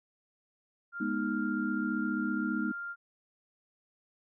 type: tone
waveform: sine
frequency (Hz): 1396.9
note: F6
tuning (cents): 0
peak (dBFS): -36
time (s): 0.92-2.96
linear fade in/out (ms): 50
type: chord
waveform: sine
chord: G# minor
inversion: none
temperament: equal with one note detuned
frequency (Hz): 207.7 / 242.7 / 311.1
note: G#3 / B3 / D#4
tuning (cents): 0 / -30 / 0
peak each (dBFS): -34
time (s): 1-2.72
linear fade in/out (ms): 10
effects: none